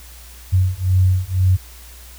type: beating tone pair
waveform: sine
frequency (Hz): 91.8 / 93.8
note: F#2 / F#2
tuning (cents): -13 / +24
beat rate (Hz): 2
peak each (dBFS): -16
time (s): 0.52-1.57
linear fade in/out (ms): 20
effects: added 60 Hz sine -39 dBFS peak until 2.18 s + white hiss -43 dBFS RMS until 2.18 s